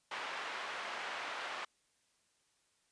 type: band-pass noise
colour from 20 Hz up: pink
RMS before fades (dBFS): -42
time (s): 0.11-1.65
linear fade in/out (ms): 5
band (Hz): 870 to 2600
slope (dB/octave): 12
effects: white hiss -75 dBFS RMS until 2.91 s + resampled to 22050 Hz

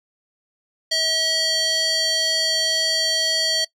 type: tone with band-pass filter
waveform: square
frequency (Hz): 643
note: E5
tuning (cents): -43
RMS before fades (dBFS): -20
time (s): 0.91-3.65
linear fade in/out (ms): 10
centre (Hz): 4400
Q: 3.2
effects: noise-tail reverb RT60 0.1 s tail -22 dB re dry

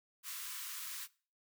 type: high-pass noise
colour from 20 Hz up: white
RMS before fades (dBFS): -44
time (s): 0.23-1.08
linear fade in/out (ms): 50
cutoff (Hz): 1000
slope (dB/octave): 96
effects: noise-tail reverb RT60 0.4 s tail -21 dB re dry

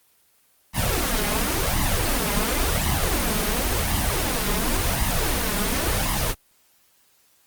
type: noise with flanger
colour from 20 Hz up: pink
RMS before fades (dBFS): -22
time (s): 0.73-6.35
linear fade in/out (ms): 50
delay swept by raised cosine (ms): 1 to 4.9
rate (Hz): 0.93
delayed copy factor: +0.9
effects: white hiss -61 dBFS RMS until 7.46 s + Opus 24 kbps

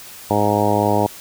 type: harmonic tone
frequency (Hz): 103.83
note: G#2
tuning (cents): 0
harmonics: 1 / 2 / 3 / 4 / 5 / 6 / 7 / 8 / 9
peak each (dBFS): -23 / -23 / -23 / -23 / -23 / -23 / -23 / -23 / -23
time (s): 0.3-1.07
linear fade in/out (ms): 10
effects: white hiss -38 dBFS RMS until 1.2 s

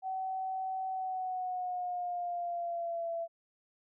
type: tone with pitch glide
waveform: sine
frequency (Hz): 758 to 671.4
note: F#5 to E5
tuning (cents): +42 to +32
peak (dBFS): -33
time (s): 0.02-3.28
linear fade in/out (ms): 50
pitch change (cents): -210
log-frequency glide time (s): 0.9-3.1
effects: none

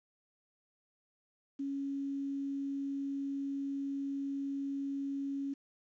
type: tone with quantisation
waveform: sine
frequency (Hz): 277.2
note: C#4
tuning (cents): 0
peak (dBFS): -34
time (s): 1.59-5.54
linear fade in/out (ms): 10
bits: 10
effects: resampled to 16000 Hz

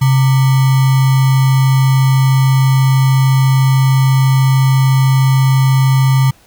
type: tone with sample-and-hold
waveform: sine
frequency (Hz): 133.1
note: C3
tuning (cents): +30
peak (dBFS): -7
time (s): 0.01-6.31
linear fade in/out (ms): 10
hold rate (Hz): 1050
effects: pink hiss -48 dBFS RMS until 6.46 s

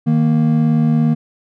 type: tone pair together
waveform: triangle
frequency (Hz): 155.69 / 233.1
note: D#3 / A#3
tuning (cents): +1 / 0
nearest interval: perfect fifth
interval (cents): 699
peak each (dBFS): -12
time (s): 0.06-1.15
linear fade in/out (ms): 20
effects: none

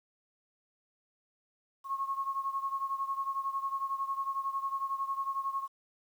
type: beating tone pair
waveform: sine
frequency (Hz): 1087 / 1098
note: C#6 / C#6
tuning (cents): -34 / -17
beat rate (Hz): 11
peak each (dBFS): -33 / -37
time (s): 1.84-5.68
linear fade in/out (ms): 50
effects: 10-bit

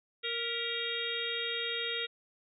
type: harmonic tone with a mistuned harmonic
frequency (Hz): 466.2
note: A#4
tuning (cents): 0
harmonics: 1 / 3 / 4 / 5 / 6 / 7 / 8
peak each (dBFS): -40 / -42 / -41 / -42 / -42 / -39 / -37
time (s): 0.23-2.07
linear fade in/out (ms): 20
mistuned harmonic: 4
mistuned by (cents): +76
effects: none

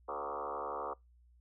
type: tone with frequency modulation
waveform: sine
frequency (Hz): 830.6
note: G#5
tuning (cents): 0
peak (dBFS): -36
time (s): 0.08-0.94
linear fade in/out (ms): 10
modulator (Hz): 71.9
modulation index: 5.9
effects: noise-tail reverb RT60 0.2 s tail -26 dB re dry + added 60 Hz sine -61 dBFS peak until 1.4 s

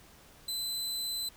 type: tone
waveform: sawtooth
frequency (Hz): 4031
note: B7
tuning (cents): +35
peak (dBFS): -30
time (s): 0.48-1.29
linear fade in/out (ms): 5
effects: pink hiss -57 dBFS RMS until 1.36 s

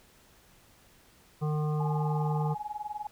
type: harmonic tone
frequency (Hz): 151.7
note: D#3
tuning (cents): -44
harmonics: 1 / 3 / 5 / 7 / 8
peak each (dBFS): -27 / -37 / -41 / -44 / -45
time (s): 1.41-2.55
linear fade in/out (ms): 20
type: tone with tremolo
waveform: sine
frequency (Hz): 840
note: G#5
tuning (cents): +19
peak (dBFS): -30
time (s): 1.8-3.07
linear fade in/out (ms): 2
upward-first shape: triangle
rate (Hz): 20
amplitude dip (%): 100
effects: pink hiss -60 dBFS RMS until 3.11 s

